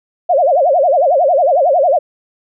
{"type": "tone with vibrato", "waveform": "sine", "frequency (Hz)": 622.3, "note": "D#5", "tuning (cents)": 0, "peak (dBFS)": -8, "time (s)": [0.29, 1.99], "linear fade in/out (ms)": 10, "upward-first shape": "sine", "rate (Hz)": 11, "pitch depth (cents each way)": 280, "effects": []}